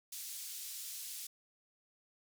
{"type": "band-pass noise", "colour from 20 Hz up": "white", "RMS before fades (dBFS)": -45, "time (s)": [0.12, 1.27], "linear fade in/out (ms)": 5, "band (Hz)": [3900, 14000], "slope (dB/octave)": 12, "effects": []}